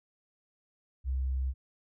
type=tone; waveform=sine; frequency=65.6 Hz; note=C2; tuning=5 cents sharp; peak=-27 dBFS; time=1.04-1.54 s; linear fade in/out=50 ms; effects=tanh soft clip ceiling -24 dBFS